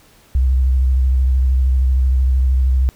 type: tone with vibrato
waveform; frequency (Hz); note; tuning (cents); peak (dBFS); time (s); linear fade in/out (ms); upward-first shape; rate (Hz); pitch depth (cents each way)
sine; 64.7; C2; -19; -11; 0.35-2.89; 0; square; 13; 36
effects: pink hiss -50 dBFS RMS until 2.95 s